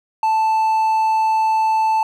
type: tone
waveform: triangle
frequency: 880 Hz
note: A5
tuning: in tune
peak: -12 dBFS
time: 0.23-2.03 s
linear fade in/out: 2 ms
effects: none